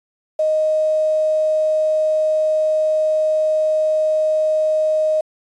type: tone with quantisation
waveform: sine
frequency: 622 Hz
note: D#5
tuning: 1 cent flat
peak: -14 dBFS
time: 0.39-5.21 s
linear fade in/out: 5 ms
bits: 7
effects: resampled to 22050 Hz